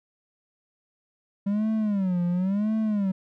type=tone with vibrato; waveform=triangle; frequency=196 Hz; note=G3; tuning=in tune; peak=-20 dBFS; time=1.46-3.12 s; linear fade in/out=10 ms; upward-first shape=sine; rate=0.95 Hz; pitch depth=200 cents each way; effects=none